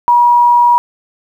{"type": "tone", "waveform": "sine", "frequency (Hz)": 961, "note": "B5", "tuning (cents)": -48, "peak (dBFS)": -5, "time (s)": [0.08, 0.78], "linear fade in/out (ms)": 0, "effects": ["7-bit"]}